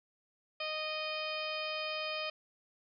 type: harmonic tone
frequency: 619 Hz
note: D#5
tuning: 9 cents flat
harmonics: 1 / 2 / 3 / 4 / 5 / 6 / 7 / 8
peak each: -40 / -43 / -50 / -40 / -43 / -51 / -49 / -45 dBFS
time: 0.6-2.3 s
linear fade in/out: 5 ms
effects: none